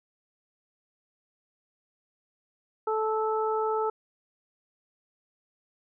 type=harmonic tone; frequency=436.8 Hz; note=A4; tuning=13 cents flat; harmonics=1 / 2 / 3; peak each=-27 / -30 / -32 dBFS; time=2.87-3.9 s; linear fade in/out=5 ms; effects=none